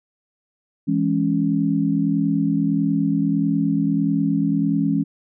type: chord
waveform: sine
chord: C# minor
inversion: first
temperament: just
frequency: 166.31 / 207.9 / 277.2 Hz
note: E3 / G#3 / C#4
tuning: +16 / +2 / 0 cents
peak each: -22 / -22 / -20 dBFS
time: 0.87-5.04 s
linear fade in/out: 20 ms
effects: none